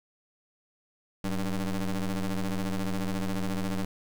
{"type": "ring-modulated tone", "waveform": "35% pulse", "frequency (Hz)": 98, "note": "G2", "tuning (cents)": 0, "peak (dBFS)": -23, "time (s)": [1.24, 3.85], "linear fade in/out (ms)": 5, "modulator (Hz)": 90.9, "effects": ["9-bit"]}